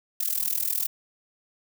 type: noise with amplitude modulation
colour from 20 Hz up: violet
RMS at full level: -23 dBFS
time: 0.2-0.87 s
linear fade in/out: 5 ms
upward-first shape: sine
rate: 40 Hz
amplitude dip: 90%
effects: none